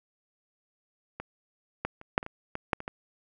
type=clicks; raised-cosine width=0.5 ms; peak=-21 / -14 / -30 / -6 / -24 / -23 / -18 / -9 / -23 / -19 dBFS; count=10; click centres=1.2 / 1.85 / 2.014 / 2.179 / 2.229 / 2.264 / 2.554 / 2.732 / 2.804 / 2.879 s; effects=none